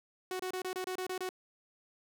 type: tone bursts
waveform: sawtooth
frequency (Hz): 370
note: F#4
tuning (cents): 0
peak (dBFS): -31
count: 9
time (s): 0.31-1.291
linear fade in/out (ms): 2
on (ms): 85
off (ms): 27
effects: none